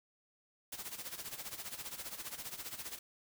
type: noise with tremolo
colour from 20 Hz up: white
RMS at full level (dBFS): -42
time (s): 0.72-2.99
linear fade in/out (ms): 5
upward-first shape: sine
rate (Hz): 15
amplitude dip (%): 75
effects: none